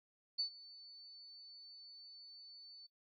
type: tone with ADSR envelope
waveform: sine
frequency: 4497 Hz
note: C#8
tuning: 24 cents sharp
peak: -32 dBFS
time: 0.38-2.87 s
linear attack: 18 ms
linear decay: 96 ms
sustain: -21 dB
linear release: 12 ms
effects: noise-tail reverb RT60 0.1 s tail -21 dB re dry